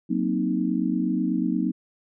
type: chord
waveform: sine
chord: C half-diminished seventh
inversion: second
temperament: equal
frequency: 185 / 233.1 / 261.6 / 311.1 Hz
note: Gb3 / Bb3 / C4 / Eb4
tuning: 0 / 0 / 0 / 0 cents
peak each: -27 dBFS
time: 0.09-1.72 s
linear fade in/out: 20 ms
effects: none